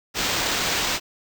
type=noise with sample-and-hold; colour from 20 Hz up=white; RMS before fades=-24 dBFS; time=0.14-1 s; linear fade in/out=50 ms; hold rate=11025 Hz; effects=none